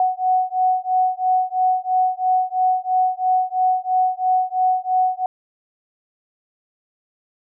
sine beating tone pair, 740 / 743 Hz, F#5 / F#5, 0 / +7 cents, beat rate 3 Hz, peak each -19 dBFS, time 0-5.26 s, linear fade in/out 2 ms, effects none

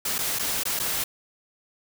white noise with dropouts, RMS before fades -27 dBFS, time 0.05-1.04 s, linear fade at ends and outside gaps 5 ms, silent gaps 0.183-0.188 / 0.388-0.393 / 0.635-0.653 / 0.792-0.797 s, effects none

